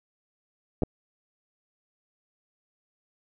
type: clicks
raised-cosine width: 2 ms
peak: -13 dBFS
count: 2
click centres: 0.822 / 0.834 s
effects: none